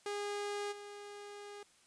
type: tone with level steps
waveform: sawtooth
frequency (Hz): 409.4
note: G#4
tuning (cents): -25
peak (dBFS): -33 / -43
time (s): 0.06-1.63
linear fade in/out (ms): 2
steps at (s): 0.71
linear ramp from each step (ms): 20
effects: white hiss -66 dBFS RMS until 1.86 s + resampled to 22050 Hz